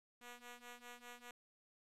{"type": "ring-modulated tone", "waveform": "5% pulse", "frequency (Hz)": 242.5, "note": "B3", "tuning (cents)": -31, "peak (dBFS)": -39, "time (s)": [0.21, 1.31], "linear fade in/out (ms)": 2, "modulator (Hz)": 245, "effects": ["resampled to 32000 Hz"]}